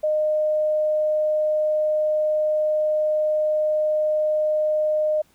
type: tone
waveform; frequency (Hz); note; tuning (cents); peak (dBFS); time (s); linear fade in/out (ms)
sine; 613; D#5; -26; -18; 0.03-5.22; 10
effects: pink hiss -60 dBFS RMS until 5.34 s